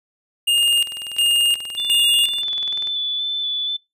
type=tone with tremolo; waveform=square; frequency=2829 Hz; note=F7; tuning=22 cents sharp; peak=-15 dBFS; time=0.47-2.42 s; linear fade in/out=10 ms; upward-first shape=square; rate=1.4 Hz; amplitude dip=80%
type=click train; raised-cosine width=0.2 ms; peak=-20 dBFS; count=48; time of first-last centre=0.58-2.873 s; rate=20.5 Hz
type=tone with vibrato; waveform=sine; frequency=3494 Hz; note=A7; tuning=13 cents flat; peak=-20 dBFS; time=1.77-3.77 s; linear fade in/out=10 ms; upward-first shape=square; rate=2.1 Hz; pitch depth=14 cents each way
effects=noise-tail reverb RT60 0.2 s tail -23 dB re dry + resampled to 32000 Hz